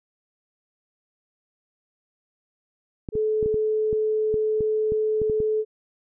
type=clicks; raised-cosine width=3 ms; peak=-18 dBFS; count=12; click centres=3.088 / 3.154 / 3.428 / 3.46 / 3.543 / 3.929 / 4.342 / 4.607 / 4.921 / 5.217 / 5.298 / 5.403 s
type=tone; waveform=sine; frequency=432.3 Hz; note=A4; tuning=31 cents flat; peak=-20 dBFS; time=3.12-5.65 s; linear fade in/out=50 ms
effects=none